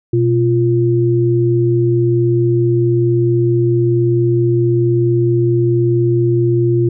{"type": "tone pair together", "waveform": "sine", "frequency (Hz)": [122.8, 347.3], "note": ["B2", "F4"], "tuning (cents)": [-9, -10], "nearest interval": "octave + tritone", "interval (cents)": 1799, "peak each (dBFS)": -13, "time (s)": [0.13, 6.89], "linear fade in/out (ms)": 5, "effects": []}